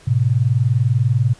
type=tone pair together; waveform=sine; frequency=110 / 130.1 Hz; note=A2 / C3; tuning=0 / -9 cents; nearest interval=minor third; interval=291 cents; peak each=-16 dBFS; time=0.07-1.34 s; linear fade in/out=10 ms; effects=pink hiss -47 dBFS RMS until 1.39 s + resampled to 22050 Hz